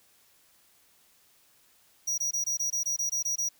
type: tone bursts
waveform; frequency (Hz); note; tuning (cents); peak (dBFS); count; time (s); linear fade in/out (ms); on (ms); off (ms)
square; 5780; F#8; -41; -27; 11; 2.07-3.49; 10; 110; 21
effects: white hiss -63 dBFS RMS until 3.59 s